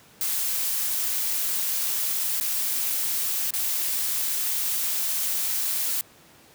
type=noise with dropouts; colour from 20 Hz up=blue; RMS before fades=-26 dBFS; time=0.21-6.01 s; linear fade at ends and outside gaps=0 ms; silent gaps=2.4-2.41 / 3.506-3.537 s; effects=pink hiss -53 dBFS RMS until 6.54 s + high-pass 100 Hz 12 dB/octave